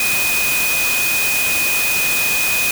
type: tone in noise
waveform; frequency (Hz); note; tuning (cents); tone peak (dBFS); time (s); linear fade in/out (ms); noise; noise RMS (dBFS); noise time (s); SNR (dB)
sine; 2489; D#7; 0; -17; 0-2.71; 2; white; -20; 0-2.71; 0
effects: none